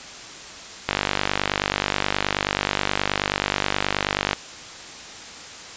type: click train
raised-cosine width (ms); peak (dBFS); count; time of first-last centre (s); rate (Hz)
0.3; -3; 171; 0.89-4.331; 49.4
effects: white hiss -38 dBFS RMS until 5.76 s + resampled to 16000 Hz